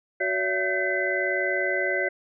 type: tone cluster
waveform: sine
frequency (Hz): 372.4 / 568 / 669 / 1545 / 2025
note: F#4 / C#5 / E5 / G6 / B6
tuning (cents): +11 / +42 / +25 / -26 / +43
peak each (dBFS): -30 / -29 / -32 / -29 / -27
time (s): 0.2-2.09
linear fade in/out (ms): 10
effects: none